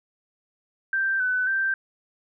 sine tone with pitch steps, 1569 / 1504 / 1567 Hz, G6 / F#6 / G6, +1 / +28 / -1 cents, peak -21 dBFS, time 0.93-1.74 s, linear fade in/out 2 ms, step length 270 ms, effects none

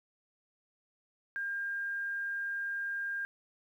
sine tone, 1605 Hz, G6, 40 cents sharp, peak -33 dBFS, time 1.36-3.25 s, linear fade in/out 0 ms, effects 11-bit

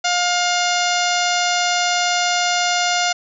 harmonic tone with a mistuned harmonic, 709 Hz, F5, 26 cents sharp, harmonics 1 / 2 / 3 / 4 / 5 / 6 / 7 / 8 / 9 / 10, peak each -20 / -23 / -25 / -26 / -27 / -28 / -28 / -29 / -30 / -30 dBFS, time 0.04-3.13 s, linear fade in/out 10 ms, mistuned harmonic 9, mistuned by -38 cents, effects none

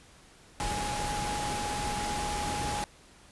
sine tone in noise, 830.6 Hz, G#5, in tune, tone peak -33 dBFS, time 0.6-2.84 s, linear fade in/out 0 ms, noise pink, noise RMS -34 dBFS, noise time 0.6-2.84 s, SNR -2 dB, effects pink hiss -56 dBFS RMS until 3.31 s + resampled to 24000 Hz

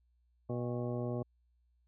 harmonic tone with a mistuned harmonic, 121.9 Hz, B2, 22 cents flat, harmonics 1 / 2 / 3 / 4 / 5 / 6 / 7 / 9, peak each -37 / -40 / -41 / -43 / -43 / -54 / -52 / -54 dBFS, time 0.49-1.23 s, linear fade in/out 10 ms, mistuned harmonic 7, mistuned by -72 cents, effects added 60 Hz sine -69 dBFS peak until 1.87 s

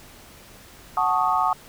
sine chord, D# half-diminished seventh, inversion first, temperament equal, 740 / 880 / 1108.7 / 1244.5 Hz, F#5 / A5 / C#6 / D#6, 0 / 0 / 0 / 0 cents, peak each -24 dBFS, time 0.97-1.53 s, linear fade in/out 2 ms, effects pink hiss -47 dBFS RMS until 1.68 s

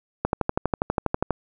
click train, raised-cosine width 1 ms, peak -7 dBFS, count 14, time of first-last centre 0.25-1.307 s, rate 12.3 Hz, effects none

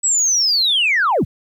sine linear sweep, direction down, 7930 to 51.91 Hz, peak -12 dBFS, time 0.03-1.25 s, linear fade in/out 20 ms, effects tanh soft clip ceiling -9 dBFS + 9-bit

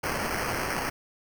blue noise with sample-and-hold, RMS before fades -30 dBFS, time 0.03-0.9 s, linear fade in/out 10 ms, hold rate 3675 Hz, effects none

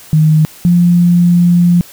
sine tone pair in turn, 155.56 / 174.6 Hz, D#3 / F3, 0 / 0 cents, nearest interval major second, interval 200 cents, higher second, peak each -5 dBFS, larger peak neither, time 0.13-0.45 / 0.65-1.81 s, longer second, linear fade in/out 0 ms, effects white hiss -37 dBFS RMS until 1.92 s

